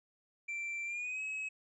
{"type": "tone with pitch glide", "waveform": "triangle", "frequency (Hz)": [2349, 2562], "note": ["D7", "E7"], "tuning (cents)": [0, -50], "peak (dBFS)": -35, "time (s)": [0.48, 1.49], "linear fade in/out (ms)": 10, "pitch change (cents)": 150, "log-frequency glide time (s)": [0.85, 1.21], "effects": ["resampled to 24000 Hz"]}